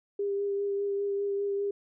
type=tone with vibrato; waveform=sine; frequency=401 Hz; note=G4; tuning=39 cents sharp; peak=-27 dBFS; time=0.19-1.71 s; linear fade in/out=5 ms; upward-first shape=sine; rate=5 Hz; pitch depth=15 cents each way; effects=none